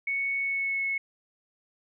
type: tone with pitch glide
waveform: sine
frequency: 2217 to 2193 Hz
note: C#7 to C#7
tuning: 0 to -19 cents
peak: -26 dBFS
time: 0.07-0.98 s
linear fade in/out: 5 ms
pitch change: -19 cents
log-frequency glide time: 0.38-0.84 s
effects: none